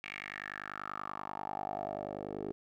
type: tone with band-pass filter sweep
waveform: 10% pulse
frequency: 50.3 Hz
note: G1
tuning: 45 cents sharp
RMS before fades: -41 dBFS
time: 0.04-2.52 s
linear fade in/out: 0 ms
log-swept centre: 2400 to 410 Hz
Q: 5
effects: none